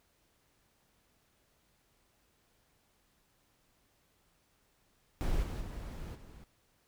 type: noise with level steps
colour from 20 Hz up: brown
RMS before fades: -33 / -38 / -42 / -51 dBFS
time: 5.21-6.44 s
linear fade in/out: 0 ms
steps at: 5.42 / 5.6 / 6.14 s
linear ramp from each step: 20 ms
effects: pink hiss -72 dBFS RMS until 6.87 s